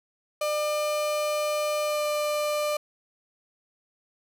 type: tone with pitch glide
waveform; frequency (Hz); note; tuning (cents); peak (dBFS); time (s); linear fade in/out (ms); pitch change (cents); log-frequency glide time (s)
35% pulse; 600 to 596.5; D5 to D5; +37 to +27; -23; 0.41-2.77; 5; -10; 1.86-2.07
effects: none